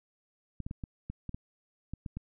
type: clicks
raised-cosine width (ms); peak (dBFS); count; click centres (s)
5; -25; 10; 0.603 / 0.665 / 0.711 / 0.838 / 1.1 / 1.293 / 1.345 / 1.936 / 2.062 / 2.17
effects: none